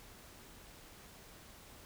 silence, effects pink hiss -56 dBFS RMS until 1.85 s

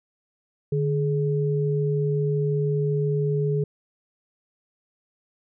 sine tone pair together, 148.8 / 420.9 Hz, D3 / G#4, +23 / +23 cents, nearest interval octave + tritone, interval 1800 cents, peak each -22 / -25 dBFS, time 0.72-3.64 s, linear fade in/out 5 ms, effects none

